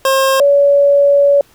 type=tone pair in turn; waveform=25% pulse / sine; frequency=535 / 566.8 Hz; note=C5 / C#5; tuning=+38 / +38 cents; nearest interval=minor second; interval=100 cents; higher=second; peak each=-6 dBFS; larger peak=neither; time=0.05-0.4 / 0.4-1.41 s; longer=second; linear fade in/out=2 ms; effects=pink hiss -49 dBFS RMS until 1.54 s